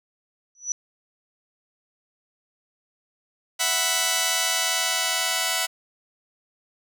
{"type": "tone with exponential growth", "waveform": "sine", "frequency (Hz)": 5920, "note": "F#8", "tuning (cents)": 0, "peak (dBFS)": -19, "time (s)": [0.55, 0.72], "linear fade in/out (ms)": 1, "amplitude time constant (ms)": 35}
{"type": "chord", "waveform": "5% pulse", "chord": "E suspended second", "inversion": "none", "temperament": "just", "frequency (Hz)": [659.3, 741.7, 988.9], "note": ["E5", "F#5", "B5"], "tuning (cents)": [0, 4, 2], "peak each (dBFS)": [-16, -14, -16], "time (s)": [3.59, 5.67], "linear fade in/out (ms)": 20}
{"effects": []}